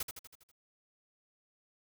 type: noise with echo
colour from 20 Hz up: white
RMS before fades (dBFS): -36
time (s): 0-0.03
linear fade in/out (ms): 5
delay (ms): 81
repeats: 6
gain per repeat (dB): -5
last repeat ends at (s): 0.516
effects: none